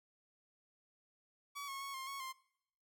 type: tone with pitch steps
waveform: sawtooth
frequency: 1136 / 1092 / 1105 / 1061 / 1104 / 1051 Hz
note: C#6 / C#6 / C#6 / C6 / C#6 / C6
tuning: +42 / -26 / -6 / +24 / -7 / +7 cents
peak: -39 dBFS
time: 1.55-2.33 s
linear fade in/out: 20 ms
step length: 130 ms
effects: noise-tail reverb RT60 0.8 s tail -23 dB re dry